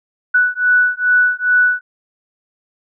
sine beating tone pair, 1480 / 1482.4 Hz, F#6 / F#6, 0 / +3 cents, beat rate 2.4 Hz, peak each -14 dBFS, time 0.34-1.81 s, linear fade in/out 10 ms, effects none

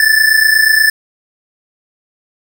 square tone pair together, 1738.7 / 1767 Hz, A6 / A6, -21 / +7 cents, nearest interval unison, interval 28 cents, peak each -11 dBFS, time 0-0.9 s, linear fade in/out 2 ms, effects none

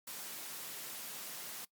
white high-pass noise, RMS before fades -45 dBFS, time 0.07-1.65 s, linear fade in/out 5 ms, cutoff 130 Hz, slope 48 dB/octave, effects noise-tail reverb RT60 0.1 s tail -20 dB re dry + Opus 48 kbps

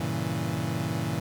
30% pulse chord, G diminished seventh, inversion none, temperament equal, 98 / 116.54 / 138.59 / 164.81 Hz, G2 / Bb2 / Db3 / Fb3, 0 / 0 / 0 / 0 cents, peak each -33 / -30 / -31 / -29 dBFS, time 0-1.2 s, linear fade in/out 5 ms, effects none

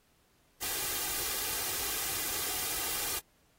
white noise with comb filter, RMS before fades -34 dBFS, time 0.61-3.2 s, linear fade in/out 20 ms, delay 2.5 ms, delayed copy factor +0.55, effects pink hiss -69 dBFS RMS until 3.58 s + AAC 48 kbps

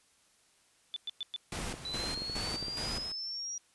sine tone bursts, 3500 Hz, A7, 10 cents flat, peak -34 dBFS, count 4, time 0.94-1.362 s, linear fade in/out 0 ms, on 23 ms, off 110 ms
pink noise with tremolo, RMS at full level -38 dBFS, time 1.52-3.12 s, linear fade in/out 2 ms, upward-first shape square, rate 2.4 Hz, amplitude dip 65%
clicks, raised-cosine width 2 ms, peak -28 dBFS, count 12, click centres 1.59 / 1.74 / 1.945 / 2.039 / 2.176 / 2.22 / 2.298 / 2.366 / 2.543 / 2.627 / 2.683 / 2.984 s
sine exponential sweep, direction up, 3951 to 5760 Hz, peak -36 dBFS, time 1.85-3.58 s, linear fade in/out 2 ms
effects white hiss -67 dBFS RMS until 3.74 s + resampled to 24000 Hz

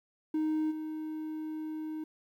triangle tone with level steps, 311.1 Hz, D#4, in tune, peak -25 / -33 dBFS, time 0.34-2.04 s, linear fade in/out 5 ms, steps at 0.7 s, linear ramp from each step 20 ms, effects tanh soft clip ceiling -21 dBFS + 11-bit

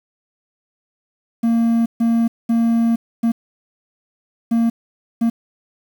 triangle tone bursts at uneven times, 230.6 Hz, A#3, 19 cents flat, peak -11 dBFS, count 6, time 1.43-1.86 / 2-2.28 / 2.49-2.96 / 3.23-3.32 / 4.51-4.7 / 5.21-5.3 s, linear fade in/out 10 ms, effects 7-bit

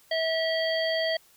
harmonic tone with a mistuned harmonic, 648 Hz, E5, 30 cents flat, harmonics 1 / 3 / 5 / 7, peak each -26 / -31 / -33 / -34 dBFS, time 0.11-1.17 s, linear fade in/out 5 ms, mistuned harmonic 7, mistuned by +17 cents, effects white hiss -59 dBFS RMS until 1.36 s

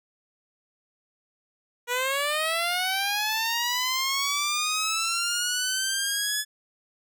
10% pulse linear sweep, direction up, 478.6 to 1717 Hz, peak -16 dBFS, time 1.87-6.45 s, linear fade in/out 50 ms, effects none

